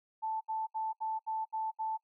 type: tone bursts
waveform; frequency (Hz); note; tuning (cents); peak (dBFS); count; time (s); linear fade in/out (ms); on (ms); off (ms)
sine; 880; A5; 0; -32; 7; 0.22-1.976; 20; 190; 71
effects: noise-tail reverb RT60 0.1 s tail -24 dB re dry